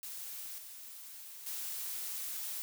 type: noise with level steps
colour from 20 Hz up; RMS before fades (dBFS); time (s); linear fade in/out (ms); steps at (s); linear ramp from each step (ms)
blue; -44 / -49 / -40; 0.03-2.62; 0; 0.58 / 1.46; 5
effects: none